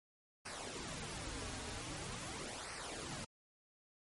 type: noise with flanger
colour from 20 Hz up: pink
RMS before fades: -45 dBFS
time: 0.45-3.25 s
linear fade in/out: 10 ms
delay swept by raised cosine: 0.28 to 5.88 ms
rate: 0.44 Hz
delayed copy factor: -0.65
effects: MP3 48 kbps